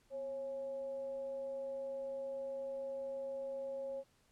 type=tone with frequency modulation; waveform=sine; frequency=544 Hz; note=C#5; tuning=33 cents flat; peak=-39 dBFS; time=0.1-4.04 s; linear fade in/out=50 ms; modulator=294 Hz; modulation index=0.21; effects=pink hiss -72 dBFS RMS until 4.31 s + low-pass 11000 Hz 12 dB/octave